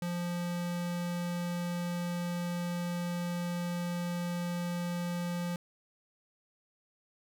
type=tone; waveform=square; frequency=174.61 Hz; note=F3; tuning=in tune; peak=-33 dBFS; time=0.02-5.56 s; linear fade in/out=2 ms; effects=none